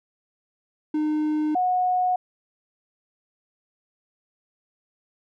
triangle / sine tone pair in turn, 305.2 / 730.3 Hz, D#4 / F#5, -33 / -23 cents, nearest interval octave + minor third, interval 1510 cents, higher second, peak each -19 dBFS, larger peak neither, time 0.94-1.55 / 1.55-2.16 s, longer neither, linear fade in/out 5 ms, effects none

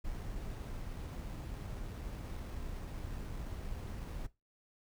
brown noise with sample-and-hold, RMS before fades -42 dBFS, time 0.04-4.27 s, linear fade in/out 10 ms, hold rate 7350 Hz, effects noise-tail reverb RT60 0.2 s tail -17 dB re dry

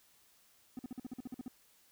triangle tone bursts, 251.5 Hz, B3, 32 cents sharp, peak -37 dBFS, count 11, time 0.77-1.481 s, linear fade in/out 2 ms, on 21 ms, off 48 ms, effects white hiss -67 dBFS RMS until 1.91 s

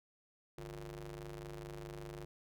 sawtooth ring-modulated tone, 104.2 Hz, G#2, 6 cents sharp, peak -38 dBFS, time 0.58-2.25 s, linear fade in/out 0 ms, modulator 248 Hz, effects none

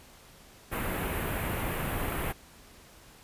pink band-stop noise, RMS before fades -32 dBFS, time 0.71-2.33 s, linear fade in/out 20 ms, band 2700 to 11000 Hz, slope 24 dB/octave, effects pink hiss -54 dBFS RMS until 3.23 s + resampled to 32000 Hz

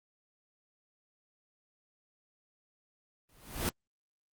pink noise with exponential growth, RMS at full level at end -28 dBFS, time 3.29-3.69 s, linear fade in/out 0 ms, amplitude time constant 86 ms, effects Opus 24 kbps

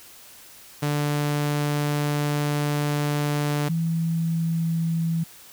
sawtooth / sine tone pair in turn, 146.83 / 164.81 Hz, D3 / E3, 0 / 0 cents, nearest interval major second, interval 200 cents, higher second, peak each -18 / -21 dBFS, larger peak first, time 0.82-3.69 / 3.69-5.24 s, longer first, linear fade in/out 10 ms, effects white hiss -47 dBFS RMS until 5.52 s

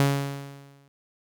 sawtooth tone with exponential decay, 139.7 Hz, C#3, 14 cents sharp, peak -13 dBFS, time 0-0.88 s, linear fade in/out 0 ms, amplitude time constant 190 ms, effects none

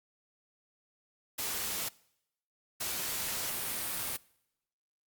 white noise bursts at uneven times, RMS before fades -35 dBFS, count 2, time 1.38-1.89 / 2.8-4.17 s, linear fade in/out 10 ms, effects noise-tail reverb RT60 0.8 s tail -23 dB re dry + Opus 48 kbps

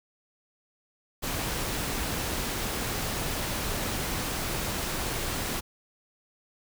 pink noise, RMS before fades -31 dBFS, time 1.22-5.61 s, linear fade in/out 20 ms, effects none

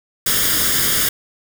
white noise with comb filter, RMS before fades -17 dBFS, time 0.26-1.09 s, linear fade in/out 5 ms, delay 0.59 ms, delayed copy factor +0.7, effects none

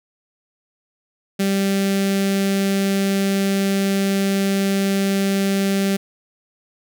sawtooth tone with notch filter, 196 Hz, G3, in tune, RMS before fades -19 dBFS, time 1.39-5.97 s, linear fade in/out 10 ms, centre 1000 Hz, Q 0.98, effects none

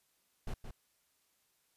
brown noise with echo, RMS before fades -37 dBFS, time 0.47-0.54 s, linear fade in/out 5 ms, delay 170 ms, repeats 1, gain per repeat -7 dB, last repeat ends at 0.71 s, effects white hiss -75 dBFS RMS until 1.76 s + resampled to 32000 Hz

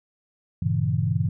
sine chord, G diminished seventh, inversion none, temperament equal with one note detuned, 98 / 116.54 / 138.59 / 162.54 Hz, G2 / Bb2 / Db3 / Fb3, 0 / 0 / 0 / -24 cents, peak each -26 dBFS, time 0.62-1.29 s, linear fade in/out 5 ms, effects none

